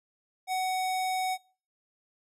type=tone; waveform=square; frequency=747 Hz; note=F#5; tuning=16 cents sharp; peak=-28 dBFS; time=0.47-1.38 s; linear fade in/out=50 ms; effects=noise-tail reverb RT60 0.4 s tail -23 dB re dry + resampled to 32000 Hz